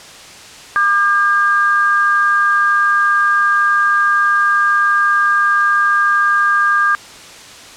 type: tone pair together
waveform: sine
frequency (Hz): 1199 / 1613.5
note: D6 / G6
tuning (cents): +36 / +50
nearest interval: perfect fourth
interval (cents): 514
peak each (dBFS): -13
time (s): 0.76-6.95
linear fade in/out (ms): 0
effects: white hiss -36 dBFS RMS until 7.76 s + low-pass 7000 Hz 12 dB/octave